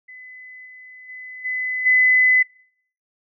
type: tone with level steps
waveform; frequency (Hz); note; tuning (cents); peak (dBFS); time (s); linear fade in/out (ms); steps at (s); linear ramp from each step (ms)
sine; 2014; B6; +33; -38 / -40 / -34 / -22 / -12; 0.08-2.43; 10; 0.65 / 1.08 / 1.44 / 1.85; 20
effects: noise-tail reverb RT60 0.6 s tail -24 dB re dry